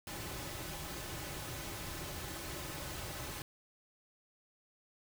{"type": "noise with comb filter", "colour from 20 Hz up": "pink", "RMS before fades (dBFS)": -43, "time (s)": [0.07, 3.42], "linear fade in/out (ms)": 2, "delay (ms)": 4.3, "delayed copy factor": -0.5, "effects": []}